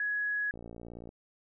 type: tone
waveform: sine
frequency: 1676 Hz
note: G#6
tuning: 15 cents sharp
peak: -29 dBFS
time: 0-0.51 s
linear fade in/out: 2 ms
type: click train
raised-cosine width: 2 ms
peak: -32 dBFS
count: 33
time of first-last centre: 0.54-1.091 s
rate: 58.1 Hz
effects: none